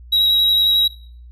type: tone with vibrato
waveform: triangle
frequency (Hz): 3849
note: B7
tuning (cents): -45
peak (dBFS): -11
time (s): 0.12-0.88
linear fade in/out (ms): 10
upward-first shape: square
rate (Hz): 11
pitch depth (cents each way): 10
effects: noise-tail reverb RT60 0.5 s tail -20 dB re dry + added 60 Hz sine -37 dBFS peak until 1.31 s